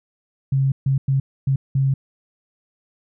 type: tone bursts at uneven times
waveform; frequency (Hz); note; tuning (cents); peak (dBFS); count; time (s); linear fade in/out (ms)
sine; 135.4; C#3; -40; -15; 5; 0.52-0.72 / 0.86-0.98 / 1.08-1.2 / 1.47-1.56 / 1.75-1.94; 5
effects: none